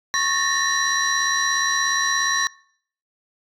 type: tone cluster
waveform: sine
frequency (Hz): 1099 / 1782 / 1859 / 3974 / 5740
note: C#6 / A6 / A#6 / B7 / F8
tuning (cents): -15 / +22 / -5 / +10 / +47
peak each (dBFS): -24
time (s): 0.14-2.47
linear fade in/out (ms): 0
effects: noise-tail reverb RT60 0.6 s tail -25 dB re dry + tanh soft clip ceiling -12 dBFS